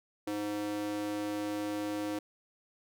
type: tone with high-pass filter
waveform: square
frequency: 103.83 Hz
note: G#2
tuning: in tune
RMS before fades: -35 dBFS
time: 0.27-2.19 s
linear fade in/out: 5 ms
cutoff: 360 Hz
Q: 3.6
effects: none